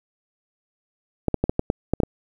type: clicks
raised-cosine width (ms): 2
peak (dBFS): -6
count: 9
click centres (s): 1.283 / 1.343 / 1.44 / 1.495 / 1.594 / 1.701 / 1.936 / 2.002 / 2.034
effects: 8-bit